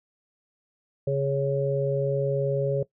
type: harmonic tone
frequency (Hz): 138.59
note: C#3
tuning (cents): 0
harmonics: 1 / 3 / 4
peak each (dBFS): -26 / -28 / -26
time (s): 1.07-2.83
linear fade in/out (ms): 5
effects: noise-tail reverb RT60 0.1 s tail -19 dB re dry